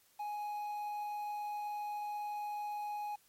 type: tone with quantisation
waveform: triangle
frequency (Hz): 833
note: G#5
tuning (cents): +5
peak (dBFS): -35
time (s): 0.19-3.16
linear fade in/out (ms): 10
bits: 10
effects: white hiss -68 dBFS RMS until 3.28 s + MP3 64 kbps